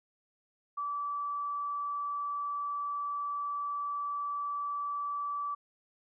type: tone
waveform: sine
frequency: 1156 Hz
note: D6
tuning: 28 cents flat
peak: -32 dBFS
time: 0.77-5.55 s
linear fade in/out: 10 ms
effects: none